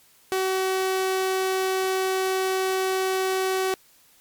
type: tone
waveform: sawtooth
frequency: 378.1 Hz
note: F#4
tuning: 38 cents sharp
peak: -18 dBFS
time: 0.32-3.74 s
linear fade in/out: 0 ms
effects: white hiss -57 dBFS RMS until 4.2 s + MP3 96 kbps